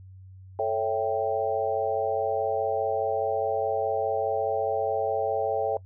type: chord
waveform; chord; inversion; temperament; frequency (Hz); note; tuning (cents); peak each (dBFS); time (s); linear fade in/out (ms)
sine; A dominant seventh; none; equal; 440 / 554.4 / 659.3 / 784; A4 / C#5 / E5 / G5; 0 / 0 / 0 / 0; -29; 0.59-5.77; 2
effects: noise-tail reverb RT60 0.1 s tail -22 dB re dry + added 94 Hz sine -44 dBFS peak until 5.85 s